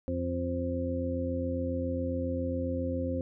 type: harmonic tone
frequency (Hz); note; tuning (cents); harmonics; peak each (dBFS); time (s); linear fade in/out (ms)
87.3; F2; 0; 1 / 2 / 3 / 4 / 6; -34 / -43 / -33 / -42 / -34; 0.08-3.21; 0
effects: none